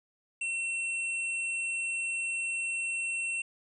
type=tone; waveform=square; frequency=2710 Hz; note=E7; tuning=47 cents sharp; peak=-31 dBFS; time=0.41-3.42 s; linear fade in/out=5 ms; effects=resampled to 24000 Hz + 11-bit